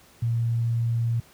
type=tone; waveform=sine; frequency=116.54 Hz; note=A#2; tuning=in tune; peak=-21 dBFS; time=0.22-1.2 s; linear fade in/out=5 ms; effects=pink hiss -54 dBFS RMS until 1.33 s + high-pass 60 Hz 12 dB/octave